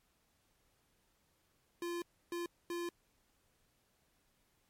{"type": "tone bursts at uneven times", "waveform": "square", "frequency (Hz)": 345.4, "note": "F4", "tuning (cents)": -19, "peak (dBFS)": -38, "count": 3, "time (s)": [[1.82, 2.02], [2.32, 2.46], [2.7, 2.89]], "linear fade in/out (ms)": 2, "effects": ["pink hiss -75 dBFS RMS until 4.69 s", "MP3 64 kbps"]}